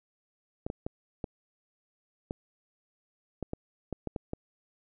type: clicks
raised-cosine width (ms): 2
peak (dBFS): -20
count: 11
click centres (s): 0.665 / 0.701 / 0.865 / 1.242 / 2.309 / 3.427 / 3.534 / 3.927 / 4.073 / 4.162 / 4.334
effects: none